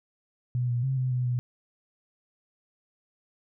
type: tone with pitch steps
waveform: sine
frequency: 123.7 / 120.7 / 133.1 / 128.5 / 125.2 / 123.3 Hz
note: B2 / B2 / C3 / C3 / B2 / B2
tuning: +3 / -39 / +30 / -31 / +24 / -2 cents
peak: -24 dBFS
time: 0.55-1.39 s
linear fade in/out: 0 ms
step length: 140 ms
effects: none